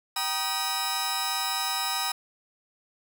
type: tone cluster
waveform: sawtooth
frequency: 776 / 953 / 1241 / 3911 / 5180 Hz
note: G5 / A#5 / D#6 / B7 / E8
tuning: -18 / +38 / -5 / -18 / -31 cents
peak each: -30 dBFS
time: 0.16-2.12 s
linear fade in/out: 5 ms
effects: none